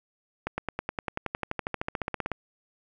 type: accelerating click train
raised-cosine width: 0.5 ms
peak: -14 dBFS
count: 24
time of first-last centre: 0.47-2.317 s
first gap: 110 ms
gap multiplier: 0.97
effects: none